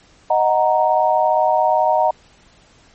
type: chord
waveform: sine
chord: D# minor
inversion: none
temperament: equal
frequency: 622.3 / 740 / 932.3 Hz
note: D#5 / F#5 / A#5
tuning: 0 / 0 / 0 cents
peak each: -17 dBFS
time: 0.3-2.11 s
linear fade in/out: 5 ms
effects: pink hiss -51 dBFS RMS until 2.94 s + MP3 32 kbps